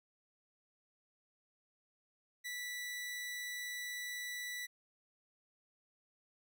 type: tone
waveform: sawtooth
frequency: 1966 Hz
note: B6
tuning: 8 cents flat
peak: -37 dBFS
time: 2.44-4.67 s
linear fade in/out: 20 ms
effects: none